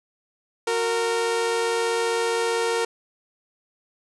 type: tone pair together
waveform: sawtooth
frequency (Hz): 366.2 / 461.4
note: F#4 / A#4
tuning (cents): -18 / -18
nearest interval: major third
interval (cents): 400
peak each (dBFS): -26 / -18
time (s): 0.67-2.85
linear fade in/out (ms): 5
effects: resampled to 24000 Hz + 8-bit